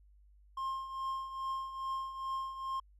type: tone with tremolo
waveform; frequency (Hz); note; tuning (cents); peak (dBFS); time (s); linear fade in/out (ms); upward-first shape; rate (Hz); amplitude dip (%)
triangle; 1064; C6; +29; -31; 0.57-2.8; 5; triangle; 2.4; 70
effects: added 50 Hz sine -59 dBFS peak until 2.99 s